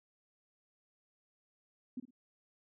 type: tone with echo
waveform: sine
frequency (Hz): 252.2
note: B3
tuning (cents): +36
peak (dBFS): -37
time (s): 1.97-2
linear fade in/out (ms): 5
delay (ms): 54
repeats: 2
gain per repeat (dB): -12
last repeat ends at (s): 2.108
effects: none